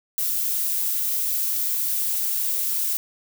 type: noise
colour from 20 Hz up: violet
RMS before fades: -24 dBFS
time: 0.18-2.97 s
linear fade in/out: 0 ms
effects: none